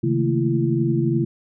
sine tone cluster, 134.9 / 157.8 / 215 / 226.5 / 337.5 Hz, C#3 / D#3 / A3 / A#3 / E4, -47 / +25 / -40 / -50 / +41 cents, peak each -21 / -25 / -29 / -26 / -22 dBFS, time 0.03-1.25 s, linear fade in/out 10 ms, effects none

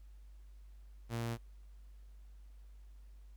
sawtooth tone, 116.54 Hz, A#2, in tune, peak -32 dBFS, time 1.09-1.38 s, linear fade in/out 50 ms, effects added 50 Hz sine -52 dBFS peak until 3.36 s + pink hiss -75 dBFS RMS until 3.36 s

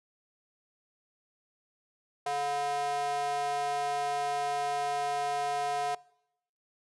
square tone with high-pass filter, 143.3 Hz, D3, 42 cents flat, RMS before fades -32 dBFS, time 2.26-5.95 s, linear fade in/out 5 ms, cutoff 650 Hz, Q 4.2, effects noise-tail reverb RT60 0.8 s tail -23 dB re dry + resampled to 24000 Hz

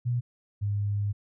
sine tone pair in turn, 121.5 / 102.17 Hz, B2 / G#2, -28 / -28 cents, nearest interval minor third, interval 300 cents, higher first, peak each -24 / -25 dBFS, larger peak first, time 0.05-0.21 / 0.61-1.13 s, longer second, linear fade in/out 20 ms, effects none

